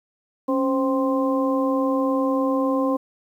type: harmonic tone with a mistuned harmonic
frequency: 261.6 Hz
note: C4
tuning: in tune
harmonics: 1 / 2 / 3 / 4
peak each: -21 / -23 / -34 / -27 dBFS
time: 0.48-2.97 s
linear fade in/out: 10 ms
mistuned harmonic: 1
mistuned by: +78 cents
effects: 9-bit